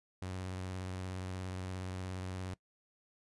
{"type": "tone with vibrato", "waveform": "sawtooth", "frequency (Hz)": 92.7, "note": "F#2", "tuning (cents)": 4, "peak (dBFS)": -35, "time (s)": [0.22, 2.54], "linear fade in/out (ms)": 0, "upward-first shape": "triangle", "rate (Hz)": 17, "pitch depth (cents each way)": 40, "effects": ["noise-tail reverb RT60 0.1 s tail -21 dB re dry", "resampled to 24000 Hz"]}